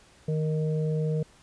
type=harmonic tone; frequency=155.56 Hz; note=D#3; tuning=in tune; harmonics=1 / 3 / 4; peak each=-25 / -31 / -42 dBFS; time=0.28-1.23 s; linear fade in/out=5 ms; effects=pink hiss -57 dBFS RMS until 1.42 s + resampled to 22050 Hz